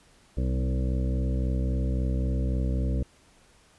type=harmonic tone with a mistuned harmonic; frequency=63.7 Hz; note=C2; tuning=46 cents flat; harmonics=1 / 2 / 3 / 4 / 5 / 7 / 8 / 9; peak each=-25 / -31 / -35 / -37 / -39 / -42 / -43 / -44 dBFS; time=0.37-3.03 s; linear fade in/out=5 ms; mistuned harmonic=3; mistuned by=+16 cents; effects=pink hiss -59 dBFS RMS until 3.78 s + resampled to 24000 Hz